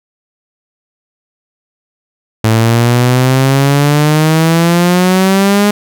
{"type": "exponential sweep", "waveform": "sawtooth", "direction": "up", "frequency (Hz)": [110, 207.7], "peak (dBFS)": -3, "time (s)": [2.44, 5.71], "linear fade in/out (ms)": 5, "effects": []}